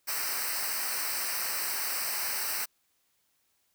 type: noise with comb filter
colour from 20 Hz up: white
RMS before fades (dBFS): -32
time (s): 0.07-2.66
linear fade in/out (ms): 20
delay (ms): 0.29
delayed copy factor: -0.9
effects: white hiss -73 dBFS RMS until 3.74 s